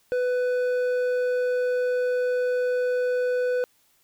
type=tone with hard clipping; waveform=sine; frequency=497.8 Hz; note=B4; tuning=14 cents sharp; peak=-23 dBFS; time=0.12-3.64 s; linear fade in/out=0 ms; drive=6 dB; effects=white hiss -64 dBFS RMS until 4.03 s

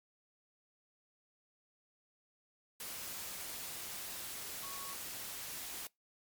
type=tone in noise; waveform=sine; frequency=1108.7 Hz; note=C#6; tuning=in tune; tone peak=-48 dBFS; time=4.63-4.94 s; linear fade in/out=2 ms; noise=white; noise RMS=-44 dBFS; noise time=2.8-5.87 s; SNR=-7 dB; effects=noise-tail reverb RT60 0.2 s tail -26 dB re dry + MP3 96 kbps

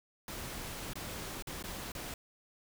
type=noise with dropouts; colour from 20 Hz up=pink; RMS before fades=-42 dBFS; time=0.28-2.14 s; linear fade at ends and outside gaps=2 ms; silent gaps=0.934-0.955 / 1.424-1.471 / 1.626-1.639 / 1.919-1.95 s; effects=none

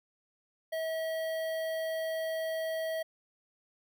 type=tone with notch filter; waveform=square; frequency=644 Hz; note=E5; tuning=41 cents flat; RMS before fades=-34 dBFS; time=0.72-3.03 s; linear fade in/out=10 ms; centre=6900 Hz; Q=0.77; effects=none

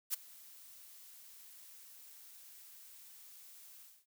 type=noise with ADSR envelope; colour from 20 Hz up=blue; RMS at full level=-33 dBFS; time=0.1-4.06 s; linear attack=37 ms; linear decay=12 ms; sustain=-23 dB; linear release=250 ms; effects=noise-tail reverb RT60 0.1 s tail -24 dB re dry

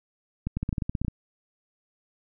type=clicks; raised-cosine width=5 ms; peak=-15 dBFS; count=12; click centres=0.47 / 0.57 / 0.63 / 0.691 / 0.728 / 0.782 / 0.822 / 0.895 / 0.952 / 1.016 / 1.048 / 1.082 s; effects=none

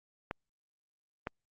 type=clicks; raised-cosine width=0.5 ms; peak=-20 dBFS; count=2; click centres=0.311 / 1.271 s; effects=Opus 48 kbps

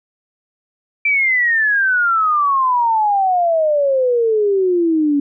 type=exponential sweep; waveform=sine; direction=down; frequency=2349 to 280.8 Hz; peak=-12 dBFS; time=1.05-5.2 s; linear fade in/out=5 ms; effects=none

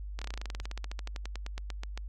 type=slowing click train; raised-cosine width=0.2 ms; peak=-22 dBFS; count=27; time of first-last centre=0.19-1.976 s; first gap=26 ms; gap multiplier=1.07; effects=added 50 Hz sine -37 dBFS peak until 2.08 s + AAC 64 kbps

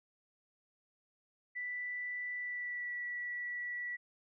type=tone with pitch glide; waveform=sine; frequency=1976 to 1948.8 Hz; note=B6 to B6; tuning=0 to -24 cents; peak=-37 dBFS; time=1.55-3.97 s; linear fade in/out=20 ms; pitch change=-24 cents; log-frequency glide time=2.35-2.95 s; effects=none

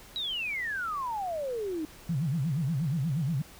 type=exponential sweep; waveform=sine; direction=down; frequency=3951 to 299.8 Hz; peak=-30 dBFS; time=0.16-1.85 s; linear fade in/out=0 ms
type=tone with vibrato; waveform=sine; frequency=149.3 Hz; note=D3; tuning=29 cents sharp; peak=-26 dBFS; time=2.09-3.42 s; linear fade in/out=5 ms; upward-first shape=sine; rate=8.4 Hz; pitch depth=260 cents each way
effects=pink hiss -51 dBFS RMS until 3.59 s

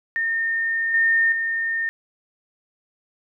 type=tone with level steps; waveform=sine; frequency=1823 Hz; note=A#6; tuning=39 cents flat; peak=-20 / -15 / -21 dBFS; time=0.16-1.89 s; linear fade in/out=0 ms; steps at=0.94 / 1.32 s; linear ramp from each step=2 ms; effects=none

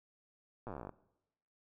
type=slowing click train; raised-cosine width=1 ms; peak=-30 dBFS; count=17; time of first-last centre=0.67-0.893 s; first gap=8 ms; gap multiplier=1.07; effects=noise-tail reverb RT60 0.9 s tail -20 dB re dry

